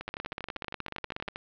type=two click trains; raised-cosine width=0.3 ms; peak=-20 / -18 dBFS; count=18 / 21; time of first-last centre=0.01-1.359 / 0.08-1.285 s; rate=12.6 / 16.6 Hz; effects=low-pass 4000 Hz 12 dB/octave + 10-bit